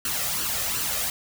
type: noise with flanger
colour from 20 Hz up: white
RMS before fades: -27 dBFS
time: 0.05-1.1 s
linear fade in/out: 2 ms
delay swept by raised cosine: 0.67 to 1.62 ms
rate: 2.7 Hz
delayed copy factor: +0.6
effects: none